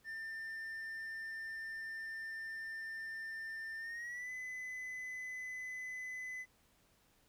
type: tone with pitch glide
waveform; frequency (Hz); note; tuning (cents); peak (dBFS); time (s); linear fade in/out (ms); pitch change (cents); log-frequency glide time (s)
triangle; 1794 to 2014; A6 to B6; +33 to +33; -40; 0.04-6.46; 50; +200; 3.79-4.31
effects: pink hiss -71 dBFS RMS until 7.28 s